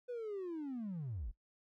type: linear sweep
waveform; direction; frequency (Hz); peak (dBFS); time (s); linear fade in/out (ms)
triangle; down; 501 to 36.4; -36; 0.08-1.32; 20
effects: noise-tail reverb RT60 0.1 s tail -20 dB re dry + tanh soft clip ceiling -35 dBFS